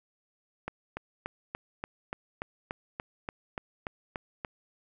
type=click train; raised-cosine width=0.5 ms; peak=-19 dBFS; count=14; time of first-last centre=0.68-4.448 s; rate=3.45 Hz; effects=none